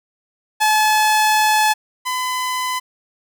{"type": "tone pair in turn", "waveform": "sawtooth", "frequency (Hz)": [859, 1010.7], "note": ["A5", "B5"], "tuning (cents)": [-42, 40], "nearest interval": "minor third", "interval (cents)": 282, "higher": "second", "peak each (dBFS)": [-9, -16], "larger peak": "first", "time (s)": [[0.6, 1.74], [2.05, 2.8]], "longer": "first", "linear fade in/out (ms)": 20, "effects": []}